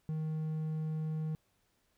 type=tone; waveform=triangle; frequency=156.7 Hz; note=D#3; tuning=13 cents sharp; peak=-31 dBFS; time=0.09-1.35 s; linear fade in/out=0 ms; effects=pink hiss -75 dBFS RMS until 1.97 s